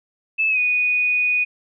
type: tone with pitch glide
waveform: sine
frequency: 2618 to 2475 Hz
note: E7 to D#7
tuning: -13 to -10 cents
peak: -16 dBFS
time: 0.38-1.45 s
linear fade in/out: 20 ms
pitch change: -97 cents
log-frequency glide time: 0.49-0.59 s
effects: none